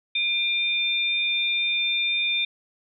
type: tone pair together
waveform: sine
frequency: 2400 / 3599 Hz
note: D7 / A7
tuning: +37 / +38 cents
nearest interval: perfect fifth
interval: 701 cents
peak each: -24 dBFS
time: 0.15-2.45 s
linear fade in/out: 5 ms
effects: none